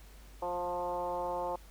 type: tone with frequency modulation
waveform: sine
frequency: 707 Hz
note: F5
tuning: 21 cents sharp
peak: -32 dBFS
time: 0.42-1.56 s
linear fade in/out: 5 ms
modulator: 177 Hz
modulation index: 1.7
effects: added 50 Hz sine -51 dBFS peak until 1.7 s + pink hiss -59 dBFS RMS until 1.7 s